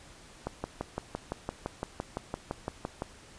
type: click train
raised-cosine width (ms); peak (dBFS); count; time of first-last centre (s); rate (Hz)
1; -18; 16; 0.47-3.021; 5.88
effects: pink hiss -53 dBFS RMS until 3.38 s + resampled to 22050 Hz